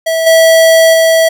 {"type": "tone with level steps", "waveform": "square", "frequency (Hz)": 652, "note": "E5", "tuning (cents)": -19, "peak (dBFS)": [-11, -4, -6], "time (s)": [0.06, 1.29], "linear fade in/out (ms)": 10, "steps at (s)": [0.26, 0.93], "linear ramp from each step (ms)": 10, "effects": []}